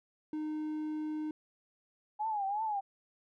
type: tone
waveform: triangle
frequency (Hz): 307.3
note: D#4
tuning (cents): -21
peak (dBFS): -32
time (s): 0.33-1.31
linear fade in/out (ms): 2
type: tone with vibrato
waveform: sine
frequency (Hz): 830.6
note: G#5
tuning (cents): 0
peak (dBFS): -31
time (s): 2.19-2.81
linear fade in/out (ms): 20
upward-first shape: triangle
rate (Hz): 2.8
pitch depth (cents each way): 140
effects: none